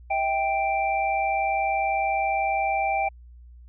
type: tone cluster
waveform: sine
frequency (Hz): 645 / 785 / 2351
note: E5 / G5 / D7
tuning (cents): -38 / +2 / +1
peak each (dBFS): -29 / -23 / -29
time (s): 0.1-3.09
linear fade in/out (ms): 10
effects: added 60 Hz sine -44 dBFS peak until 3.68 s